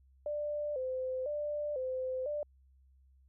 sine tone with vibrato, 552 Hz, C#5, 7 cents flat, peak -33 dBFS, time 0.26-2.43 s, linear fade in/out 2 ms, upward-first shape square, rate 1 Hz, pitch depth 120 cents each way, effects added 66 Hz sine -61 dBFS peak until 3.28 s

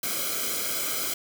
white noise with comb filter, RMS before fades -29 dBFS, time 0.03-1.14 s, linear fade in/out 5 ms, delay 1.1 ms, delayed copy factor -1, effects none

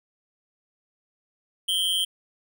square tone with amplitude modulation, 3136 Hz, G7, in tune, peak -19 dBFS, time 1.68-2.05 s, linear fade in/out 10 ms, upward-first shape sine, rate 181 Hz, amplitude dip 80%, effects none

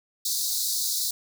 pink high-pass noise, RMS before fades -27 dBFS, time 0.25-1.11 s, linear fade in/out 5 ms, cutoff 3800 Hz, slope 96 dB/octave, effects none

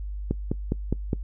click train, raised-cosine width 3 ms, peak -11 dBFS, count 5, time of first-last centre 0.31-1.131 s, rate 4.87 Hz, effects noise-tail reverb RT60 0.1 s tail -22 dB re dry + added 50 Hz sine -30 dBFS peak until 1.23 s

